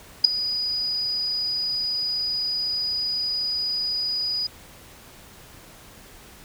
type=tone with ADSR envelope; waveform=sine; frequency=4936 Hz; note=D#8; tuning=15 cents flat; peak=-5 dBFS; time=0.24-4.47 s; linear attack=9 ms; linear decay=4 ms; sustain=-18 dB; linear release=6 ms; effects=pink hiss -47 dBFS RMS until 6.44 s